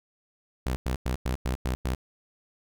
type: tone bursts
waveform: sawtooth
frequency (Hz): 63.3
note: B1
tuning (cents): +43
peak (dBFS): -22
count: 7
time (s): 0.66-1.948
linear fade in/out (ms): 0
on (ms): 100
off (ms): 98
effects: none